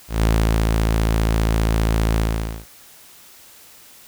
sawtooth tone with ADSR envelope, 55 Hz, A1, in tune, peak -10 dBFS, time 0.08-2.66 s, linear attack 150 ms, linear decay 410 ms, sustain -2 dB, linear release 480 ms, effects white hiss -46 dBFS RMS until 4.07 s

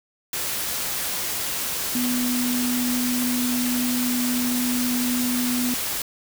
sine tone in noise, 246.9 Hz, B3, in tune, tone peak -22 dBFS, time 1.95-5.74 s, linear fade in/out 2 ms, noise white, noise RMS -27 dBFS, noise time 0.33-6.02 s, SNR +2 dB, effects none

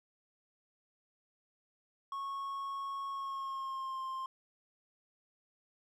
triangle tone with pitch glide, 1100 to 1054.6 Hz, C#6 to C6, -14 to +13 cents, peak -35 dBFS, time 2.12-4.26 s, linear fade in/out 2 ms, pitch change -73 cents, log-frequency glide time 3.09-4.02 s, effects none

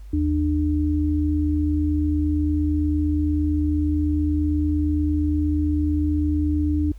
sine tone pair together, 78.8 / 299.3 Hz, D#2 / D4, +23 / +33 cents, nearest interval octave + major seventh, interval 2310 cents, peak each -21 dBFS, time 0.13-6.92 s, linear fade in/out 5 ms, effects added 50 Hz sine -36 dBFS peak until 6.98 s + pink hiss -60 dBFS RMS until 6.98 s

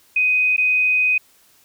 sine tone with dropouts, 2503 Hz, D#7, 10 cents sharp, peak -14 dBFS, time 0.16-1.18 s, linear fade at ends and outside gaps 5 ms, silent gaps 0.565-0.579 s, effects white hiss -55 dBFS RMS until 1.64 s

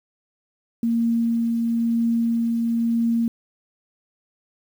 sine tone with tremolo, 231.5 Hz, A#3, 12 cents flat, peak -17 dBFS, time 0.83-3.28 s, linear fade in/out 2 ms, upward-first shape triangle, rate 1 Hz, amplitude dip 25%, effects 8-bit

